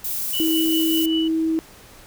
violet noise, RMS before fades -26 dBFS, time 0.04-1.06 s, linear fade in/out 5 ms
sine tone with tremolo, 2960 Hz, F#7, in tune, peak -23 dBFS, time 0.33-1.28 s, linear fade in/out 5 ms, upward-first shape sine, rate 5.1 Hz, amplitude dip 50%
sine tone, 322.1 Hz, E4, 40 cents flat, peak -18 dBFS, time 0.4-1.59 s, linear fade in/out 0 ms
effects pink hiss -46 dBFS RMS until 2.06 s

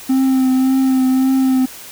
triangle tone with vibrato, 261.9 Hz, C4, 2 cents sharp, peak -9 dBFS, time 0.09-1.66 s, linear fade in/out 10 ms, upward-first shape triangle, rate 1.8 Hz, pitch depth 25 cents each way, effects white hiss -35 dBFS RMS until 1.91 s

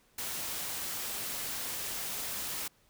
white noise, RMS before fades -37 dBFS, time 0.18-2.68 s, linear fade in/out 5 ms, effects pink hiss -67 dBFS RMS until 2.89 s

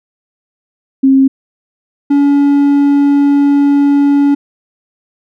sine / triangle tone pair in turn, 268.3 / 283.8 Hz, C4 / C#4, +44 / +41 cents, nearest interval minor second, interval 97 cents, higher second, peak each -4 dBFS, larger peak neither, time 1.03-1.28 / 2.1-4.35 s, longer second, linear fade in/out 10 ms, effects none

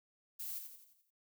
violet noise with echo, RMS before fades -43 dBFS, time 0.39-0.59 s, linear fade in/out 10 ms, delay 86 ms, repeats 6, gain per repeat -6 dB, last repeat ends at 1.106 s, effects none

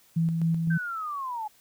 sine tone with tremolo, 164.81 Hz, E3, in tune, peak -21 dBFS, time 0.16-0.78 s, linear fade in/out 10 ms, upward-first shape square, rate 3.9 Hz, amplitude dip 35%
sine linear sweep, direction down, 1576 to 830.6 Hz, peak -30 dBFS, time 0.7-1.48 s, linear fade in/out 10 ms
effects white hiss -60 dBFS RMS until 1.6 s

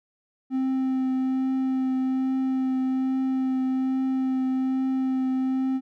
triangle tone with vibrato, 261.6 Hz, C4, in tune, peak -20 dBFS, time 0.5-5.81 s, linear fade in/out 50 ms, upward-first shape triangle, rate 1.2 Hz, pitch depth 12 cents each way, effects none

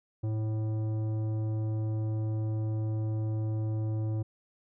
sine tone with tanh clipping, 109.1 Hz, A2, 14 cents flat, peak -30 dBFS, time 0.23-4.23 s, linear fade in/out 10 ms, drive 12 dB, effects none

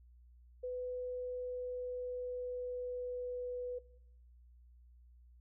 sine tone with pitch glide, 500 to 494.8 Hz, B4 to B4, +21 to +3 cents, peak -37 dBFS, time 0.63-3.79 s, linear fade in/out 10 ms, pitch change -18 cents, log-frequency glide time 0.79-3.63 s, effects noise-tail reverb RT60 0.8 s tail -20 dB re dry + added 60 Hz sine -58 dBFS peak until 5.4 s

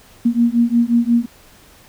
sine beating tone pair, 233.1 / 238.7 Hz, A#3 / A#3, 0 / +41 cents, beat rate 5.6 Hz, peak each -15 dBFS, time 0.25-1.26 s, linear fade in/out 10 ms, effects pink hiss -47 dBFS RMS until 1.88 s

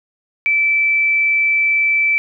sine tone, 2321 Hz, D7, 21 cents flat, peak -12 dBFS, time 0.46-2.18 s, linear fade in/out 0 ms, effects none

